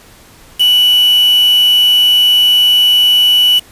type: tone with quantisation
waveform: sine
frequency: 2960 Hz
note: F#7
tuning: in tune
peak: -6 dBFS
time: 0.59-3.6 s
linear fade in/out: 20 ms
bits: 3
effects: pink hiss -41 dBFS RMS until 3.71 s + resampled to 32000 Hz